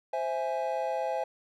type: chord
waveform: triangle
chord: C augmented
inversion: none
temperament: equal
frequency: 523.3 / 659.3 / 830.6 Hz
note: C5 / E5 / G#5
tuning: 0 / 0 / 0 cents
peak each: -31 dBFS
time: 0.13-1.24 s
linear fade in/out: 5 ms
effects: none